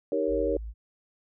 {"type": "chord", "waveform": "sine", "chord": "Eb dominant seventh", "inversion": "none", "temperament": "equal", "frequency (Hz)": [311.1, 392, 466.2, 554.4], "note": ["Eb4", "G4", "Bb4", "Db5"], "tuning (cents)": [0, 0, 0, 0], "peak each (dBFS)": [-31, -31, -28, -29], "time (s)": [0.12, 0.57], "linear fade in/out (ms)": 2}
{"type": "tone", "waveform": "sine", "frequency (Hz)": 55, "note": "A1", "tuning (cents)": 0, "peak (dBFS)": -34, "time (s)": [0.27, 0.74], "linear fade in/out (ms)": 50}
{"effects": []}